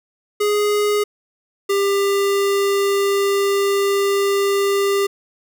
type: tone pair in turn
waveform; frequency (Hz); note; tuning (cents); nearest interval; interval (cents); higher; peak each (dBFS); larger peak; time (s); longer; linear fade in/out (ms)
square; 415.3 / 398.1; G#4 / G4; 0 / +27; minor second; 73; first; -16; neither; 0.4-1.04 / 1.69-5.07; second; 10
effects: none